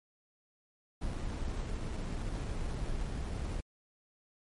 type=noise with sample-and-hold; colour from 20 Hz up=brown; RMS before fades=-36 dBFS; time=1.01-3.61 s; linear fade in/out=10 ms; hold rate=4900 Hz; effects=MP3 48 kbps